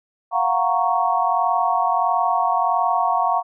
sine chord, Gb major seventh, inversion third, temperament equal, 698.5 / 740 / 932.3 / 1108.7 Hz, F5 / Gb5 / Bb5 / Db6, 0 / 0 / 0 / 0 cents, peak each -22 dBFS, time 0.31-3.43 s, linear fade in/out 50 ms, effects none

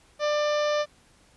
harmonic tone, 595 Hz, D5, 22 cents sharp, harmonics 1 / 2 / 3 / 4 / 5 / 6 / 7 / 8 / 9 / 10, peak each -23 / -31 / -35 / -39 / -41 / -40 / -43 / -44 / -44 / -44 dBFS, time 0.19-0.86 s, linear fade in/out 50 ms, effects pink hiss -59 dBFS RMS until 1.36 s + resampled to 24000 Hz

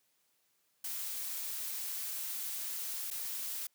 blue noise with dropouts, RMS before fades -39 dBFS, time 0.84-3.67 s, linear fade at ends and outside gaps 5 ms, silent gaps 3.104-3.111 s, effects white hiss -75 dBFS RMS until 3.74 s + high-pass 100 Hz 12 dB/octave

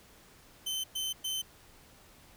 sawtooth tone bursts, 3074 Hz, G7, 35 cents flat, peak -29 dBFS, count 3, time 0.66-1.42 s, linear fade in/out 10 ms, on 180 ms, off 110 ms, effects pink hiss -58 dBFS RMS until 2.36 s

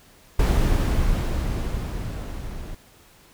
brown noise with level ramp, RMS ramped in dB -17 to -34 dBFS, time 0.39-2.75 s, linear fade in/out 5 ms, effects pink hiss -53 dBFS RMS until 3.33 s

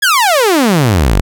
sawtooth exponential sweep, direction down, 1723 to 41.2 Hz, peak -4 dBFS, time 0.02-1.21 s, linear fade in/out 10 ms, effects none

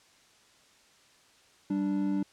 triangle tone pair together, 194.84 / 293.7 Hz, G3 / D4, -10 / 0 cents, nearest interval perfect fifth, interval 710 cents, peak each -28 / -27 dBFS, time 1.7-2.23 s, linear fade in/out 5 ms, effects white hiss -61 dBFS RMS until 2.32 s + low-pass 7000 Hz 12 dB/octave

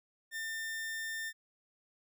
40% pulse tone, 1800 Hz, A6, 39 cents sharp, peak -36 dBFS, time 0.31-1.33 s, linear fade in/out 50 ms, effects none

